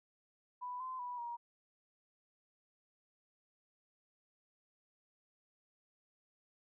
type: tone with pitch steps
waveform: sine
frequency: 990 / 1030 / 982 / 948 Hz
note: B5 / C6 / B5 / A#5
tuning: +4 / -28 / -10 / +29 cents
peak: -40 dBFS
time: 0.61-1.37 s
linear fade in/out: 20 ms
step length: 190 ms
effects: none